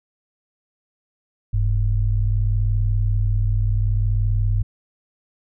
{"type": "tone pair together", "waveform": "sine", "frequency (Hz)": [42.66, 103.3], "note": ["F1", "G#2"], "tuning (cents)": [-40, -9], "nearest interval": "octave + minor third", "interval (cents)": 1531, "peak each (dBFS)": -19, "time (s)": [1.53, 4.63], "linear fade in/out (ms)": 10, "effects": []}